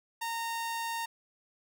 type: tone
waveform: sawtooth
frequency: 921 Hz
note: A#5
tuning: 21 cents flat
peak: -29 dBFS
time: 0.21-1.06 s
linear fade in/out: 10 ms
effects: none